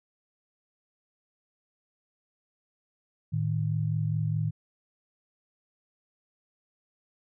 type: tone pair together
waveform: sine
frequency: 109.63 / 154.5 Hz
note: A2 / D#3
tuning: -6 / -12 cents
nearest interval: tritone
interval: 594 cents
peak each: -28 dBFS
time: 3.32-4.51 s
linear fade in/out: 20 ms
effects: none